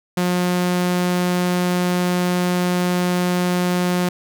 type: tone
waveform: sawtooth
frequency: 178.9 Hz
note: F3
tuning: 42 cents sharp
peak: -13 dBFS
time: 0.17-4.09 s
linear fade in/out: 5 ms
effects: none